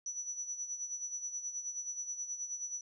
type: tone with tremolo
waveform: sine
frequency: 5920 Hz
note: F#8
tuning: in tune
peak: -35 dBFS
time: 0.06-2.81 s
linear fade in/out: 2 ms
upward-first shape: sine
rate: 9.4 Hz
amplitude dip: 65%
effects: none